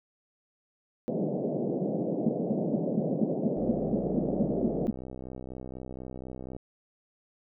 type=band-pass noise; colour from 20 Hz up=pink; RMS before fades=-30 dBFS; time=1.08-4.87 s; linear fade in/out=0 ms; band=150 to 640 Hz; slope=48 dB/octave
type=tone bursts; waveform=sine; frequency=220.6 Hz; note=A3; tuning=5 cents sharp; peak=-21 dBFS; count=12; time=2.26-4.906 s; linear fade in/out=5 ms; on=28 ms; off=210 ms
type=click train; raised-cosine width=2 ms; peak=-27 dBFS; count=193; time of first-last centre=3.57-6.565 s; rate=64.1 Hz
effects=none